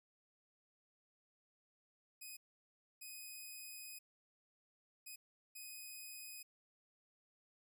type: tone bursts at uneven times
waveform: 5% pulse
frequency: 2506 Hz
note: D#7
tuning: 12 cents sharp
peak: -40 dBFS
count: 4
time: 2.21-2.37 / 3.01-3.99 / 5.06-5.16 / 5.55-6.43 s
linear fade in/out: 10 ms
effects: none